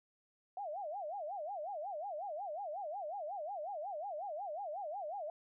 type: tone with vibrato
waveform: sine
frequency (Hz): 698.5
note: F5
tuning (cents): 0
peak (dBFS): -39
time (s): 0.57-5.3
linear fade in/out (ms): 2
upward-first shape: sine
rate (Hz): 5.5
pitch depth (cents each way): 290
effects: none